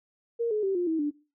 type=tone with pitch steps; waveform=sine; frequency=466.2 / 425 / 387.5 / 353.3 / 322.1 / 293.7 Hz; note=A#4 / G#4 / G4 / F4 / E4 / D4; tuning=0 / +40 / -20 / +20 / -40 / 0 cents; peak=-24 dBFS; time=0.39-1.11 s; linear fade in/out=20 ms; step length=120 ms; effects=noise-tail reverb RT60 0.3 s tail -19 dB re dry